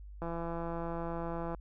click train, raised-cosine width 1 ms, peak -25 dBFS, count 224, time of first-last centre 0.22-1.547 s, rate 168 Hz, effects added 50 Hz sine -45 dBFS peak until 1.6 s

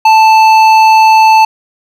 sine tone with hard clipping, 880 Hz, A5, in tune, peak -4 dBFS, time 0.05-1.45 s, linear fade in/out 5 ms, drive 10 dB, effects none

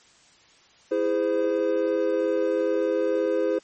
triangle chord, E augmented, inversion none, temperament just, 329.6 / 412 / 515 Hz, E4 / G#4 / B#4, 0 / -14 / -28 cents, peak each -25 / -24 / -22 dBFS, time 0.91-3.59 s, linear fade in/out 10 ms, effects white hiss -56 dBFS RMS until 3.63 s + MP3 32 kbps

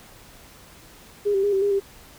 sine tone with pitch steps, 409.9 / 389.7 / 407.4 / 387.2 / 405.3 / 395 Hz, G#4 / G4 / G#4 / G4 / G#4 / G4, -23 / -10 / -33 / -21 / -42 / +13 cents, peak -18 dBFS, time 1.25-1.802 s, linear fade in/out 20 ms, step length 92 ms, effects pink hiss -48 dBFS RMS until 2.18 s

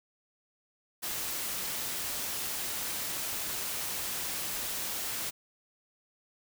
white noise, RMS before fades -35 dBFS, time 1.02-5.31 s, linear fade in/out 20 ms, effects none

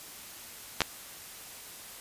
clicks, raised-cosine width 0.2 ms, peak -6 dBFS, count 2, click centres 0.806 / 0.818 s, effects white hiss -46 dBFS RMS until 2 s + resampled to 32000 Hz

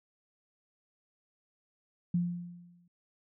sine tone with exponential decay, 174.61 Hz, F3, in tune, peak -24 dBFS, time 2.14-2.88 s, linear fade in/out 5 ms, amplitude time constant 160 ms, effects none

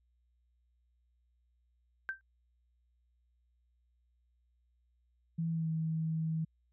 sine tone with exponential decay, 1562 Hz, G6, 7 cents flat, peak -30 dBFS, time 2.09-2.21 s, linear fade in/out 0 ms, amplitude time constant 26 ms
sine tone with pitch glide, 164.81 to 160.3 Hz, E3 to E3, 0 to -48 cents, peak -31 dBFS, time 5.38-6.45 s, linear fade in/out 10 ms, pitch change -48 cents, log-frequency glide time 5.5-5.69 s
effects added 60 Hz sine -70 dBFS peak until 6.72 s

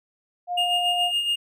sine tone, 710 Hz, F5, 28 cents sharp, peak -24 dBFS, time 0.47-1.12 s, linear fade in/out 50 ms
triangle tone with tremolo, 2834 Hz, F7, 25 cents sharp, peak -18 dBFS, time 0.57-1.36 s, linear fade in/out 10 ms, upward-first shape sine, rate 7.1 Hz, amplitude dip 50%
effects none

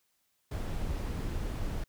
brown noise, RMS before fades -34 dBFS, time 0.51-1.84 s, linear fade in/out 5 ms, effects white hiss -75 dBFS RMS until 1.88 s

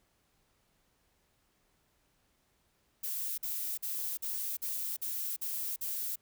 violet noise bursts, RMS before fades -36 dBFS, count 8, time 3.03-6.159 s, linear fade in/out 10 ms, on 350 ms, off 47 ms, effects pink hiss -73 dBFS RMS until 6.21 s

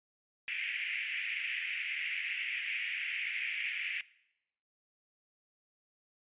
pink band-pass noise, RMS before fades -37 dBFS, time 0.48-4.01 s, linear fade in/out 0 ms, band 2000 to 2700 Hz, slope 48 dB/octave, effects noise-tail reverb RT60 0.8 s tail -20 dB re dry + resampled to 8000 Hz

